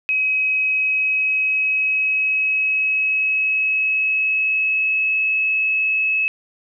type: tone with pitch glide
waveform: sine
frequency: 2543 to 2583 Hz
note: D#7 to E7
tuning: +37 to -36 cents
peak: -16 dBFS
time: 0.09-6.28 s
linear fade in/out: 0 ms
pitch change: +27 cents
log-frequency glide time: 0.62-5.21 s
effects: none